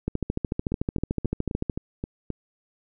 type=two click trains; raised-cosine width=3 ms; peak=-12 / -16 dBFS; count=23 / 7; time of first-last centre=0.08-1.698 / 0.72-2.303 s; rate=13.6 / 3.79 Hz; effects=none